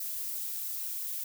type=noise with flanger; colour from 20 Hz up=violet; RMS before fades=-36 dBFS; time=0-1.24 s; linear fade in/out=5 ms; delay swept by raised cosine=0.27 to 6.07 ms; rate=2.9 Hz; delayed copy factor=-0.5; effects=none